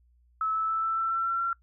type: tone with pitch steps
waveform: sine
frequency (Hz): 1300 / 1309 / 1318.1 / 1327.3 / 1336.5 / 1345.8 / 1355.2 / 1364.6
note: E6 / E6 / E6 / E6 / E6 / E6 / E6 / F6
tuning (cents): -24 / -13 / -1 / +12 / +23 / +35 / +48 / -41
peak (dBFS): -25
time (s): 0.41-1.53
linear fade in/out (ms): 2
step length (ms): 140
effects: noise-tail reverb RT60 0.1 s tail -23 dB re dry + added 60 Hz sine -60 dBFS peak until 1.62 s